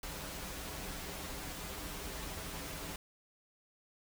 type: noise with comb filter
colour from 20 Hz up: pink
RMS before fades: -43 dBFS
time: 0.03-2.96 s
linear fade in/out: 2 ms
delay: 8.6 ms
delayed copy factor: -0.65
effects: none